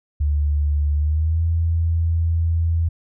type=tone with pitch glide; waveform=sine; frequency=73.42 to 82.89 Hz; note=D2 to E2; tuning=0 to +10 cents; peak=-16 dBFS; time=0.2-2.89 s; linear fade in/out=10 ms; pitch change=+210 cents; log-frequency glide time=0.95-1.43 s; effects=none